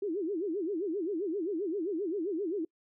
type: tone with vibrato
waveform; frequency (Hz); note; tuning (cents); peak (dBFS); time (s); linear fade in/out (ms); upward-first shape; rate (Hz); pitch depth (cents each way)
sine; 362.8; F#4; -34; -30; 0.02-2.65; 5; sine; 7.6; 260
effects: noise-tail reverb RT60 0.1 s tail -25 dB re dry